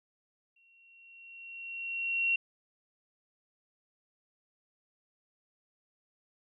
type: tone with exponential growth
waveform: sine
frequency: 2736 Hz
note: F7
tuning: 36 cents flat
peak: -24 dBFS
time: 0.56-2.36 s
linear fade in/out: 5 ms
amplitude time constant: 390 ms
effects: none